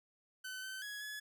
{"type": "tone with pitch steps", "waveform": "sawtooth", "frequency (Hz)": [1517, 1535, 1673, 1699], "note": ["F#6", "G6", "G#6", "G#6"], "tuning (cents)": [43, -37, 12, 39], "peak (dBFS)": -39, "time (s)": [0.44, 1.2], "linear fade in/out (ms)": 10, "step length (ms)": 190, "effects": []}